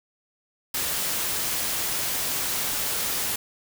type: noise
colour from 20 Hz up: white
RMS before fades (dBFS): -27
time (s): 0.74-3.36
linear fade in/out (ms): 5
effects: none